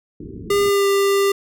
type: low-pass noise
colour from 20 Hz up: white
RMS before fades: -34 dBFS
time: 0.2-0.7 s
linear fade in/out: 5 ms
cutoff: 420 Hz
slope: 96 dB/octave
type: tone with pitch glide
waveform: square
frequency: 403.8 to 396.9 Hz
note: G#4 to G4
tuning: -49 to +22 cents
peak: -15 dBFS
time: 0.5-1.32 s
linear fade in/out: 5 ms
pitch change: -29 cents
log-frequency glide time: 0.64-0.87 s
effects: none